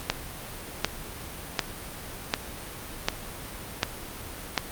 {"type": "click train", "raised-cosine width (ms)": 0.2, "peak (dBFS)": -4, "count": 7, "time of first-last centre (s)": [0.1, 4.578], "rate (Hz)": 1.34, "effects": ["pink hiss -39 dBFS RMS until 4.71 s", "Opus 48 kbps"]}